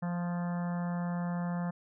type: harmonic tone with a mistuned harmonic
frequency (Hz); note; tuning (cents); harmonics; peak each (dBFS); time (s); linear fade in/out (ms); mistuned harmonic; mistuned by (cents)
174.61; F3; 0; 1 / 3 / 4 / 5 / 6 / 7 / 8 / 9 / 10; -31 / -45 / -44 / -47 / -48 / -51 / -53 / -54 / -52; 0.02-1.71; 10; 7; +16
effects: none